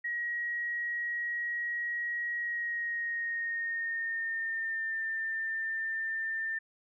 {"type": "tone with pitch glide", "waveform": "sine", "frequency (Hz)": [1900, 1793.4], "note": ["A#6", "A6"], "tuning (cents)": [33, 33], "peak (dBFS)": -31, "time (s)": [0.04, 6.59], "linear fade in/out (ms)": 10, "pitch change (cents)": -100, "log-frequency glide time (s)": [2.37, 5], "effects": []}